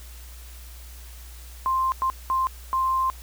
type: tone bursts at uneven times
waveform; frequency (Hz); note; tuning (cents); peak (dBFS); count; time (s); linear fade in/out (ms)
sine; 1049; C6; +4; -20; 4; 1.66-1.92 / 2.02-2.1 / 2.3-2.47 / 2.73-3.1; 0
effects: added 60 Hz sine -40 dBFS peak until 3.22 s + white hiss -48 dBFS RMS until 3.22 s